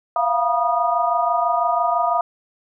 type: tone cluster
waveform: sine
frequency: 682 / 708 / 963 / 1231 Hz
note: F5 / F5 / B5 / D#6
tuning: -41 / +23 / -44 / -19 cents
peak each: -22 dBFS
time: 0.16-2.21 s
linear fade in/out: 2 ms
effects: none